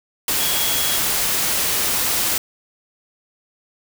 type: tone in noise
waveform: sine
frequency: 3322 Hz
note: G#7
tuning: in tune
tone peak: -26 dBFS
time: 0.4-0.97 s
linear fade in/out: 2 ms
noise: white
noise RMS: -20 dBFS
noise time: 0.28-2.38 s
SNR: -9 dB
effects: none